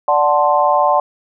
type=chord; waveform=sine; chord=D dominant seventh; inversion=none; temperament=equal; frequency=587.3 / 740 / 880 / 1046.5 Hz; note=D5 / F#5 / A5 / C6; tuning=0 / 0 / 0 / 0 cents; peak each=-16 dBFS; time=0.08-1 s; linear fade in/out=2 ms; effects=none